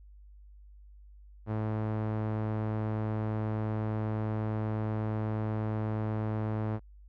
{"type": "tone with low-pass filter", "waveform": "sawtooth", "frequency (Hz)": 108.3, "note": "A2", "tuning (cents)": -27, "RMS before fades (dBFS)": -32, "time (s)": [1.46, 6.8], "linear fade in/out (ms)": 50, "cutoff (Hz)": 1200, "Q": 0.74, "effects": ["added 50 Hz sine -50 dBFS peak until 7.08 s"]}